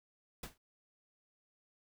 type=noise with exponential decay; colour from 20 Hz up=pink; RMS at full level=-40 dBFS; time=0.43-0.58 s; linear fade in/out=5 ms; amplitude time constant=31 ms; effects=none